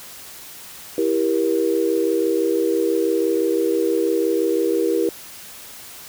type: chord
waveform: sine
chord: E diminished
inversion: none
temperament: just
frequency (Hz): 329.6 / 395.6 / 474.7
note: E4 / G4 / Bb4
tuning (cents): 0 / +16 / +31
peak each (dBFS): -21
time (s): 0.98-5.09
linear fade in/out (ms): 2
effects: white hiss -39 dBFS RMS until 6.08 s